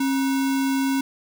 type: tone with sample-and-hold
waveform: sine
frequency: 269.8 Hz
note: C#4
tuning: 47 cents flat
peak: -19 dBFS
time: 0-1.01 s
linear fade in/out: 5 ms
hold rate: 1225 Hz
effects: none